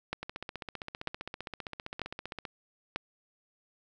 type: two click trains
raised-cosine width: 0.3 ms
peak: -16 / -22 dBFS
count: 4 / 35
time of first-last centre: 0.13-2.96 / 0.23-2.452 s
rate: 1.06 / 15.3 Hz
effects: none